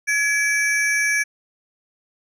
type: ring-modulated tone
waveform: square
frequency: 1996 Hz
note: B6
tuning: 18 cents sharp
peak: -15 dBFS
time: 0.07-1.24 s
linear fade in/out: 20 ms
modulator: 312 Hz
effects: low-pass 11000 Hz 12 dB/octave